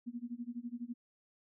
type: tone with tremolo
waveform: sine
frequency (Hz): 239.4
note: A#3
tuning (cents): +46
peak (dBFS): -36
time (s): 0.06-0.94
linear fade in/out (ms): 20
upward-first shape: sine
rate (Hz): 12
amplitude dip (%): 95
effects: none